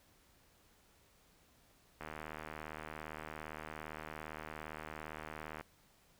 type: click train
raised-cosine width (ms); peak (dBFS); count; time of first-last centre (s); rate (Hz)
0.5; -29; 280; 2.01-5.61; 77.5
effects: pink hiss -68 dBFS RMS until 6.19 s